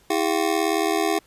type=ring-modulated tone; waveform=25% pulse; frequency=364.5 Hz; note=F#4; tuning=26 cents flat; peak=-13 dBFS; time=0.1-1.19 s; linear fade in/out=5 ms; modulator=39.2 Hz; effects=pink hiss -57 dBFS RMS until 1.26 s + resampled to 32000 Hz